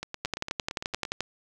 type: two click trains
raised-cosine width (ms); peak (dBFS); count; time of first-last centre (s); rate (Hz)
0.2; -17 / -11; 10 / 12; 0.03-1.052 / 0.25-1.207; 8.81 / 11.5
effects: none